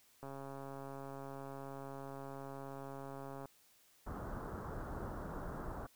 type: click train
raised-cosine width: 1 ms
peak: -34 dBFS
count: 443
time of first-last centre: 0.23-3.456 s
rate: 137 Hz
type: low-pass noise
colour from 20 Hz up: pink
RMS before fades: -44 dBFS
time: 4.06-5.87 s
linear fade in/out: 10 ms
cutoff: 1500 Hz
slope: 48 dB/octave
effects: white hiss -68 dBFS RMS until 5.95 s